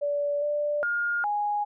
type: tone with pitch steps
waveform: sine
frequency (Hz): 578 / 589 / 1418 / 828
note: D5 / D5 / F6 / G#5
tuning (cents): -28 / +5 / +26 / -5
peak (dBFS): -24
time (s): 0.01-1.65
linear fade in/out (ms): 20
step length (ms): 410
effects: none